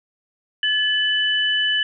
sine tone pair together, 1720.7 / 2991 Hz, A6 / F#7, -39 / +18 cents, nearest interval minor seventh, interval 957 cents, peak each -21 / -19 dBFS, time 0.63-1.83 s, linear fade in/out 2 ms, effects none

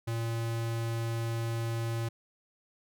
square tone, 115.1 Hz, A#2, 22 cents flat, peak -31 dBFS, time 0.07-2.09 s, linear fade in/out 10 ms, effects none

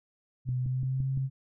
sine tone with pitch glide, 126.4 to 133.61 Hz, B2 to C3, +41 to +37 cents, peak -27 dBFS, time 0.45-1.3 s, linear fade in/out 50 ms, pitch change +96 cents, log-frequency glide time 0.6-1.07 s
click train, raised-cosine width 5 ms, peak -26 dBFS, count 5, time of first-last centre 0.49-1.175 s, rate 5.84 Hz
effects none

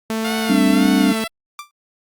sawtooth tone, 221.9 Hz, A3, 15 cents sharp, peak -16 dBFS, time 0.1-1.24 s, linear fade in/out 0 ms
10% pulse tone with vibrato, 698.5 Hz, F5, in tune, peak -16 dBFS, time 0.24-1.28 s, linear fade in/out 10 ms, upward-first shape sine, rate 1.8 Hz, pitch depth 92 cents each way
sine chord, G suspended fourth, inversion none, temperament just, 196 / 261.3 / 294 Hz, G3 / C4 / D4, 0 / -2 / +2 cents, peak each -17 dBFS, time 0.49-1.13 s, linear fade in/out 10 ms
sawtooth tone with exponential decay, 1178 Hz, D6, 5 cents sharp, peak -22 dBFS, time 1.59-1.71 s, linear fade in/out 1 ms, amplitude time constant 26 ms
effects Opus 48 kbps

